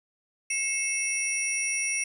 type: tone cluster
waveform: sine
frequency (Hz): 2171 / 2639 / 5720 / 9390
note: C#7 / E7 / F8 / D9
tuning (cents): -37 / +1 / +41 / -1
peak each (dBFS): -31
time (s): 0.5-2.04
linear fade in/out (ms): 5
effects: tanh soft clip ceiling -15 dBFS + 9-bit

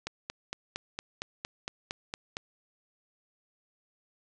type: click train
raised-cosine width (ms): 0.2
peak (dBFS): -17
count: 11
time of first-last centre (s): 0.07-2.369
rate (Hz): 4.35
effects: resampled to 22050 Hz + 9-bit

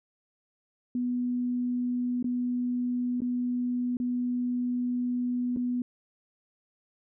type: tone with dropouts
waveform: sine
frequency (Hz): 246.3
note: B3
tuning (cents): -5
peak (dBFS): -26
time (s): 0.95-5.82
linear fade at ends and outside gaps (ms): 2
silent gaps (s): 2.227-2.243 / 3.205-3.218 / 3.97-4 / 5.563-5.57
effects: none

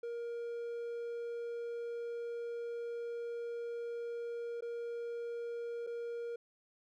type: tone with dropouts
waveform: triangle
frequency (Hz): 470.5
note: A#4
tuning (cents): +16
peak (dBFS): -36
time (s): 0.03-6.36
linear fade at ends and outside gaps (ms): 5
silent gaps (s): 4.608-4.622 / 5.867-5.871
effects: none

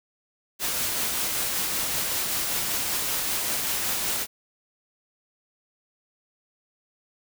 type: noise with tremolo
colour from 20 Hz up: white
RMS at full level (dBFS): -26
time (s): 0.59-4.27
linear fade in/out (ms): 50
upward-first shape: triangle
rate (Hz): 5.2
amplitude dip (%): 25
effects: none

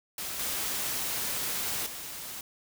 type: noise with level steps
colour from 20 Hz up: white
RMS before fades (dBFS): -36 / -32 / -40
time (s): 0.18-2.41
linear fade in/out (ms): 2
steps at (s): 0.39 / 1.86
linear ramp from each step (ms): 5
effects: none

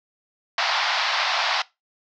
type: band-pass noise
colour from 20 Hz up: pink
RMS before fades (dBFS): -23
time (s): 0.58-1.62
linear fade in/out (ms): 2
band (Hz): 690 to 5200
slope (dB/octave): 48
effects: noise-tail reverb RT60 0.2 s tail -19 dB re dry

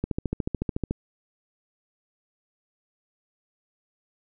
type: click train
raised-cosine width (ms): 3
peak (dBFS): -13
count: 13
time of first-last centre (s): 0.04-0.91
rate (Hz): 13.8
effects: none

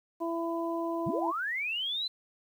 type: harmonic tone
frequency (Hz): 334.2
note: E4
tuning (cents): +24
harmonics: 1 / 2 / 3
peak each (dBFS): -32 / -35 / -37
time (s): 0.2-1.32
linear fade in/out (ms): 20
type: linear sweep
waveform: sine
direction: up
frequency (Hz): 95.8 to 4098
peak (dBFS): -30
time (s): 1.06-2.08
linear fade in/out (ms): 10
effects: 10-bit

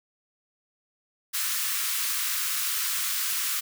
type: high-pass noise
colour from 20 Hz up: white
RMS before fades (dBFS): -28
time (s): 1.33-3.61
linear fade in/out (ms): 20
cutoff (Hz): 1100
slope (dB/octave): 48
effects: none

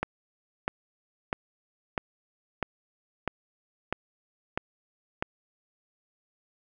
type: click train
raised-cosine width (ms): 0.5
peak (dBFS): -12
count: 9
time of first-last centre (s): 0.03-5.225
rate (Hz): 1.54
effects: none

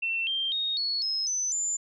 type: tone with pitch steps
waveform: sine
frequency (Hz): 2696 / 3169 / 3726 / 4380 / 5149 / 6052 / 7115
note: E7 / G7 / A#7 / C#8 / E8 / F#8 / A8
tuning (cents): +38 / +18 / -2 / -22 / -42 / +38 / +18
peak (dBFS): -26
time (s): 0.02-1.77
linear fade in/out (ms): 10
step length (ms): 250
effects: none

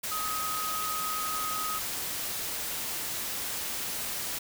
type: tone in noise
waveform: sine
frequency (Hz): 1260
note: D#6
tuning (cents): +21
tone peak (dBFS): -32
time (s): 0.11-1.79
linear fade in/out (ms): 10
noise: white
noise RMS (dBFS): -34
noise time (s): 0.03-4.39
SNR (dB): -1
effects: none

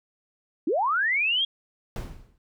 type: linear sweep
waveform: sine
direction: up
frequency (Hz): 266.6 to 3322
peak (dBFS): -21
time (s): 0.67-1.45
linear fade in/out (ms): 5
type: noise with exponential decay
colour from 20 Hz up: brown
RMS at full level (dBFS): -26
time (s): 1.96-2.38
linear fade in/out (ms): 1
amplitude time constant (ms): 91
effects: none

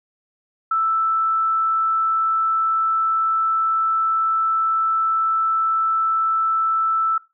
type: tone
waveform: sine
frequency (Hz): 1321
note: E6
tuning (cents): +3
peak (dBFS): -16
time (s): 0.71-7.18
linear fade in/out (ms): 5
effects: noise-tail reverb RT60 0.2 s tail -17 dB re dry

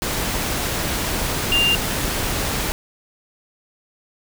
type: tone in noise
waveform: sine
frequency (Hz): 2794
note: F7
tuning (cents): 0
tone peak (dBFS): -15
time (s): 1.52-1.75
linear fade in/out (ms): 0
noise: pink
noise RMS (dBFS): -23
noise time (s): 0.02-2.72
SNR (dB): +5
effects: none

